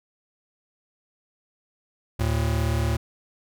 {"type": "tone pair together", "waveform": "square", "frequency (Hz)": [75.28, 112.8], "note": ["D2", "A2"], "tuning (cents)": [43, 44], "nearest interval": "perfect fifth", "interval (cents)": 701, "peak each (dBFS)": -25, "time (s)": [2.19, 2.97], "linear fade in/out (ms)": 10, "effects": []}